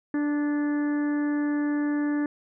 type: harmonic tone with a mistuned harmonic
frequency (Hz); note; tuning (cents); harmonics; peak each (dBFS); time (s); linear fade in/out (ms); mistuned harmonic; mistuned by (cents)
293.7; D4; 0; 1 / 2 / 3 / 4 / 5 / 6 / 7; -23 / -40 / -42 / -44 / -45 / -39 / -52; 0.14-2.26; 2; 6; -22
effects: none